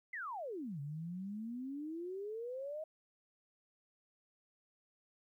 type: exponential two-way sweep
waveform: sine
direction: down then up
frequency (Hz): 2100 to 138.59 to 639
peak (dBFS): -40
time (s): 0.13-2.84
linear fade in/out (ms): 5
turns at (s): 0.8
effects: 13-bit